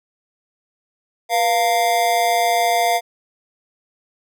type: tone with amplitude modulation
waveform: square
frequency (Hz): 698.5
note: F5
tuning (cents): 0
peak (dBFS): -12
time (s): 1.29-3.01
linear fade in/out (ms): 50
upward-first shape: sine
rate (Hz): 214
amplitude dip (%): 80
effects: none